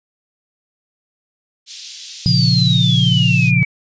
pink band-pass noise, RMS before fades -34 dBFS, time 1.66-3.52 s, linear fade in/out 50 ms, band 3400 to 6500 Hz, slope 24 dB/octave
sine chord, Bb minor, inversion none, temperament equal, 116.54 / 138.59 / 174.61 Hz, Bb2 / Db3 / F3, 0 / 0 / 0 cents, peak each -16 dBFS, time 2.26-3.63 s, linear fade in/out 0 ms
sine exponential sweep, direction down, 4978 to 2247 Hz, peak -16 dBFS, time 2.26-3.65 s, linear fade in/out 5 ms
effects resampled to 16000 Hz

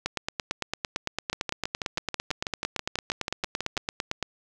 two click trains, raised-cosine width 0.2 ms, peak -10 / -12 dBFS, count 38 / 16, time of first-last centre 0.06-4.227 / 1.33-3.769 s, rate 8.88 / 6.15 Hz, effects none

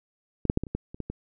clicks, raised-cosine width 3 ms, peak -15 / -7 / -9 / -17 / -29 / -15 / -27 / -19 / -20 dBFS, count 9, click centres 0.453 / 0.499 / 0.574 / 0.636 / 0.668 / 0.75 / 0.945 / 1.003 / 1.1 s, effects none

